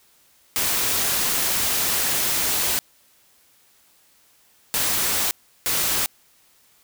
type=noise bursts at uneven times; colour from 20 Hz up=white; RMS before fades=-22 dBFS; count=3; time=0.56-2.79 / 4.74-5.31 / 5.66-6.06 s; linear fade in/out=0 ms; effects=white hiss -58 dBFS RMS until 6.83 s